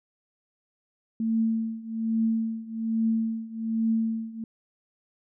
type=tone with tremolo; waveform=sine; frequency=224.5 Hz; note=A3; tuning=35 cents sharp; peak=-20 dBFS; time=1.2-4.44 s; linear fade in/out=2 ms; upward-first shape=triangle; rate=1.2 Hz; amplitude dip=90%; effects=none